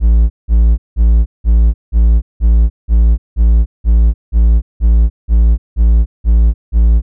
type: tone bursts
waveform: triangle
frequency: 56.1 Hz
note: A1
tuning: 34 cents sharp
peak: -3 dBFS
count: 15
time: 0-7.02 s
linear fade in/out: 50 ms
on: 300 ms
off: 180 ms
effects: none